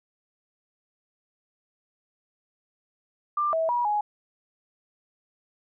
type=tone with pitch steps; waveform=sine; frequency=1188 / 649 / 964 / 835 Hz; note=D6 / E5 / B5 / G#5; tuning=+20 / -27 / -42 / +9 cents; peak=-22 dBFS; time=3.37-4.01 s; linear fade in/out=5 ms; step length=160 ms; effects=none